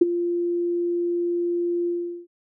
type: tone with ADSR envelope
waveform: sine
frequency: 347 Hz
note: F4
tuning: 11 cents flat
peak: -8 dBFS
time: 0.01-2.27 s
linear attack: 8 ms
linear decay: 20 ms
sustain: -13 dB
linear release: 400 ms
effects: none

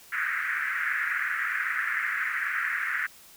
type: band-pass noise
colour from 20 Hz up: white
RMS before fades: -29 dBFS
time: 0.12-3.07 s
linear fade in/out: 10 ms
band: 1400 to 2000 Hz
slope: 48 dB/octave
effects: white hiss -52 dBFS RMS until 3.36 s

